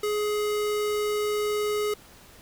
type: tone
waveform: square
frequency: 419.4 Hz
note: G#4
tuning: 17 cents sharp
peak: -25 dBFS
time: 0.03-1.94 s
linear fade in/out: 5 ms
effects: pink hiss -51 dBFS RMS until 2.41 s